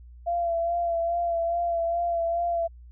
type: tone with vibrato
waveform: sine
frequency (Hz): 681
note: F5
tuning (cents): -44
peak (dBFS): -23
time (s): 0.26-2.68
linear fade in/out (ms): 20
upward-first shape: sine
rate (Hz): 2.4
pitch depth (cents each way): 28
effects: added 60 Hz sine -44 dBFS peak until 2.91 s